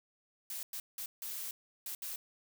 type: noise bursts at uneven times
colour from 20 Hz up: blue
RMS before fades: -41 dBFS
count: 6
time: 0.5-0.63 / 0.73-0.8 / 0.98-1.06 / 1.22-1.51 / 1.86-1.95 / 2.02-2.16 s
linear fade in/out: 2 ms
effects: none